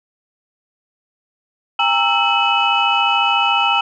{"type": "tone cluster", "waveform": "sine", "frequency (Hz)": [806, 920, 1325, 2573, 2972], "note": ["G5", "A#5", "E6", "E7", "F#7"], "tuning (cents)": [48, -23, 9, -43, 7], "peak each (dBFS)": -19, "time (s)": [1.79, 3.81], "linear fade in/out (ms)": 5, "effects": ["tanh soft clip ceiling -3 dBFS"]}